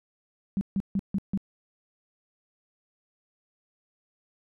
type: tone bursts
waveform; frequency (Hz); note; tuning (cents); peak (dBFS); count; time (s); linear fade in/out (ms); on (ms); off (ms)
sine; 196; G3; 0; -23; 5; 0.57-1.375; 0; 41; 150
effects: none